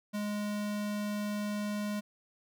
square tone, 207.7 Hz, G#3, in tune, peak -33 dBFS, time 0.13-2.01 s, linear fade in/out 20 ms, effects none

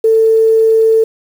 sine tone with quantisation, 445.5 Hz, A4, 22 cents sharp, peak -6 dBFS, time 0.04-1.04 s, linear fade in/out 5 ms, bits 6, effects none

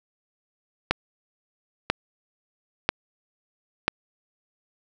click train, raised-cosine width 0.3 ms, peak -3 dBFS, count 4, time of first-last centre 0.91-3.88 s, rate 1.01 Hz, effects none

